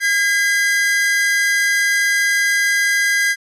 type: tone pair together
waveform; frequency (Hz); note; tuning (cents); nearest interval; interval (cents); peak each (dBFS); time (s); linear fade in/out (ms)
45% pulse; 1625.9 / 2019; G#6 / B6; -37 / +38; major third; 375; -16 / -18; 0-3.36; 50
effects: low-pass 11000 Hz 12 dB/octave